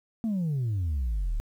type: exponential sweep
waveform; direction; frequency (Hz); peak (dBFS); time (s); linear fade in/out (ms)
sine; down; 233.2 to 34.95; -23; 0.24-1.4; 0
effects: tanh soft clip ceiling -24 dBFS + 10-bit